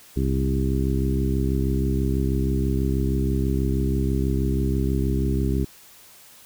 harmonic tone with a mistuned harmonic, 66.2 Hz, C2, 21 cents sharp, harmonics 1 / 2 / 3 / 4 / 5 / 6, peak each -23 / -26 / -28 / -29 / -30 / -31 dBFS, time 0.16-5.65 s, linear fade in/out 10 ms, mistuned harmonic 1, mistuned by -39 cents, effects white hiss -49 dBFS RMS until 6.45 s

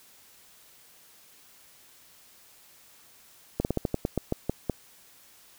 slowing click train, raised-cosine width 2 ms, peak -12 dBFS, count 11, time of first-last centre 3.6-4.697 s, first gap 49 ms, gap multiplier 1.17, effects white hiss -56 dBFS RMS until 5.58 s

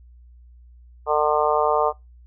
harmonic tone, 150.7 Hz, D3, 45 cents sharp, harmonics 3 / 4 / 5 / 6 / 7 / 8, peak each -22 / -23 / -24 / -25 / -25 / -26 dBFS, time 1.06-1.93 s, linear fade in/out 50 ms, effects noise-tail reverb RT60 0.2 s tail -21 dB re dry + added 60 Hz sine -45 dBFS peak until 2.26 s

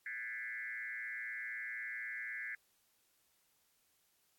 sine tone with frequency modulation, 1876 Hz, A#6, 11 cents sharp, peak -40 dBFS, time 0.06-2.55 s, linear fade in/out 2 ms, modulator 116 Hz, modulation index 2.5, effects white hiss -75 dBFS RMS until 4.38 s + AAC 64 kbps

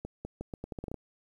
accelerating click train, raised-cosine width 2 ms, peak -24 dBFS, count 11, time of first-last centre 0.05-0.943 s, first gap 200 ms, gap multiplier 0.8, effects 10-bit

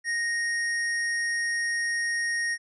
square tone, 1864.7 Hz, A#6, in tune, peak -26 dBFS, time 0.04-2.58 s, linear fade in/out 50 ms, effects resampled to 24000 Hz

